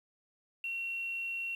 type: tone with quantisation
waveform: sine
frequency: 2732 Hz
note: F7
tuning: 39 cents flat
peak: -34 dBFS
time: 0.64-1.55 s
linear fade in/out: 2 ms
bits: 10
effects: none